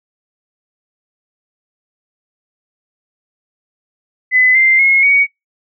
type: tone with pitch steps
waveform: sine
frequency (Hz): 2015 / 2088 / 2165 / 2244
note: B6 / C7 / C#7 / C#7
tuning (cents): +34 / -4 / -41 / +21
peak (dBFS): -7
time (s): 4.31-5.27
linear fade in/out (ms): 50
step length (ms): 240
effects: noise-tail reverb RT60 0.2 s tail -24 dB re dry